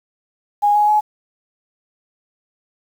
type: tone with pitch steps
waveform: sine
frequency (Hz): 824 / 835 / 846.2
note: G#5 / G#5 / G#5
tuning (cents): -14 / +9 / +32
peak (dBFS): -11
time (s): 0.62-1.01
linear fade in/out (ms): 20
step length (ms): 130
effects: 7-bit